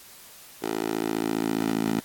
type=tone with high-pass filter sweep; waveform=10% pulse; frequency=54.9 Hz; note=A1; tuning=3 cents flat; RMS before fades=-27 dBFS; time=0.62-2 s; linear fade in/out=10 ms; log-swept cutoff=390 to 230 Hz; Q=2.2; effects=white hiss -48 dBFS RMS until 2.04 s + AAC 64 kbps